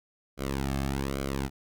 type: tone with flanger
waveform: sawtooth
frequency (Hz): 68.1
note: C#2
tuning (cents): -30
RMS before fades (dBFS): -31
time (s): 0.37-1.5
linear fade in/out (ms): 50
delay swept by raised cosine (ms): 1.1 to 2.1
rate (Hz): 1.2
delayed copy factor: -0.9
effects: none